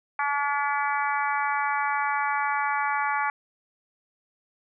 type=harmonic tone; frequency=286 Hz; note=D4; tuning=46 cents flat; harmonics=3 / 4 / 5 / 6 / 7 / 8; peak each=-27 / -29 / -31 / -33 / -34 / -35 dBFS; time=0.19-3.3 s; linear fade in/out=2 ms; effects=none